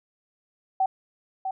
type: tone with echo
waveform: sine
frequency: 763 Hz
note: G5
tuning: 47 cents flat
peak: -19 dBFS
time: 0.8-0.86 s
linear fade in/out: 5 ms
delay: 650 ms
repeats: 1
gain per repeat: -7 dB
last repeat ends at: 1.51 s
effects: none